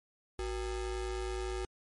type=ring-modulated tone; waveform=square; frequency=212.8 Hz; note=G#3; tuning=42 cents sharp; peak=-32 dBFS; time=0.39-1.65 s; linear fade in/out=0 ms; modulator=158 Hz; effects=MP3 48 kbps